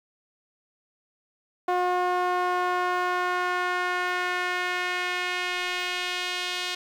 sawtooth tone with band-pass filter sweep, 360.1 Hz, F#4, 47 cents flat, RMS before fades -27 dBFS, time 1.68-6.75 s, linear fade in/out 5 ms, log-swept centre 800 to 3500 Hz, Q 1.5, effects 9-bit

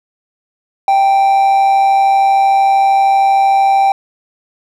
triangle tone with amplitude modulation, 784 Hz, G5, in tune, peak -4 dBFS, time 0.88-3.92 s, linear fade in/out 2 ms, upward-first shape sine, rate 133 Hz, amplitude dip 35%, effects none

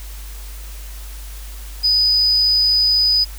sine tone, 4978 Hz, D#8, in tune, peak -12 dBFS, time 1.83-3.25 s, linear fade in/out 20 ms, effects added 50 Hz sine -30 dBFS peak until 3.38 s + white hiss -40 dBFS RMS until 3.38 s

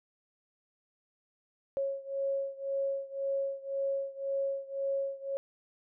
sine beating tone pair, 548 / 549.9 Hz, C#5 / C#5, -20 / -14 cents, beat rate 1.9 Hz, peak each -33 / -35 dBFS, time 1.77-5.37 s, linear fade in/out 0 ms, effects none

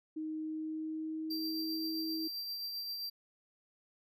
sine tone with pitch glide, 312.6 to 319 Hz, D#4 to D#4, +8 to +43 cents, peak -36 dBFS, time 0.16-2.28 s, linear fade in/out 10 ms, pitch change +35 cents, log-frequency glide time 0.38-1.9 s
square tone with tremolo, 4709 Hz, D8, 4 cents sharp, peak -37 dBFS, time 1.3-3.1 s, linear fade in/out 10 ms, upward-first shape triangle, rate 7.6 Hz, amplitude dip 35%
effects none

